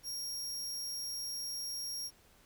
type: tone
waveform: sawtooth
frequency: 5590 Hz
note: F8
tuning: 1 cent sharp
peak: -35 dBFS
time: 0.03-2.11 s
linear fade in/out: 50 ms
effects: pink hiss -64 dBFS RMS until 2.45 s